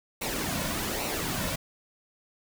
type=noise with flanger; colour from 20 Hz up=pink; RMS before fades=-31 dBFS; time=0.21-1.56 s; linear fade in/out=10 ms; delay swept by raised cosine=0.6 to 2.5 ms; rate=1.2 Hz; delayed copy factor=-0.55; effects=none